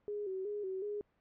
sine tone with vibrato, 396.1 Hz, G4, 18 cents sharp, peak -36 dBFS, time 0.08-1.01 s, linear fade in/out 0 ms, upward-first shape square, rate 2.7 Hz, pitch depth 78 cents each way, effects pink hiss -75 dBFS RMS until 1.2 s + low-pass 2000 Hz 12 dB/octave

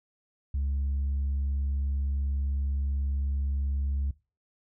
sine tone, 69.3 Hz, C#2, in tune, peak -24 dBFS, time 0.54-4.11 s, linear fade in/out 5 ms, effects noise-tail reverb RT60 0.3 s tail -21 dB re dry + tanh soft clip ceiling -24 dBFS

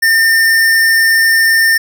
square tone, 1807 Hz, A6, 46 cents sharp, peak -8 dBFS, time 0.02-1.78 s, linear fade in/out 10 ms, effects none

